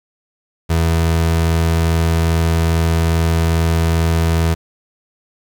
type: tone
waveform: 30% pulse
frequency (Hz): 82.41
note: E2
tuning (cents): 0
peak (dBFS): -10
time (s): 0.69-4.55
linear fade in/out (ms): 20
effects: 8-bit